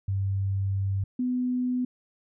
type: tone pair in turn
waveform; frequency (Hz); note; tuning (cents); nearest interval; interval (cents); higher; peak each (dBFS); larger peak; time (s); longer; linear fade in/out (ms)
sine; 97.6 / 250.1; G2 / B3; -7 / +22; octave + major third; 1629; second; -24; neither; 0.08-1.04 / 1.19-1.85; first; 5
effects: none